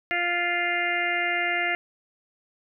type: harmonic tone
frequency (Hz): 349.2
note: F4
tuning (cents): 0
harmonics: 1 / 2 / 4 / 5 / 6 / 7 / 8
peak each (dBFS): -35 / -30 / -33 / -30 / -26 / -36 / -35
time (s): 0.11-1.75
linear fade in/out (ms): 0
effects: none